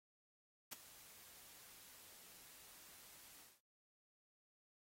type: noise with ADSR envelope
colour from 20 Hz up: white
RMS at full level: -45 dBFS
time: 0.71-3.61 s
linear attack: 17 ms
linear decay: 11 ms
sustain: -16 dB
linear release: 210 ms
effects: noise-tail reverb RT60 0.2 s tail -26 dB re dry + AAC 48 kbps